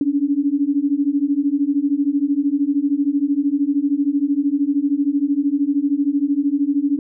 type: beating tone pair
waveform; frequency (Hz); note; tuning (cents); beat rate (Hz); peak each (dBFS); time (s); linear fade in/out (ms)
sine; 277.2 / 290.2; C#4 / D4; 0 / -21; 13; -19 / -18; 0.01-6.99; 2
effects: none